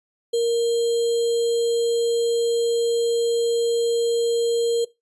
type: tone with sample-and-hold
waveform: sine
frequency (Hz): 466.2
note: A#4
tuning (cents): 0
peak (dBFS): -17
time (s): 0.33-4.85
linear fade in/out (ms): 10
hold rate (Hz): 3675
effects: noise-tail reverb RT60 0.2 s tail -19 dB re dry + resampled to 24000 Hz